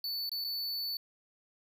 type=tone with dropouts; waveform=square; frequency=4480 Hz; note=C#8; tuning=18 cents sharp; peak=-34 dBFS; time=0.04-0.97 s; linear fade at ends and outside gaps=2 ms; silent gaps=0.294-0.316 / 0.442-0.446 s; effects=none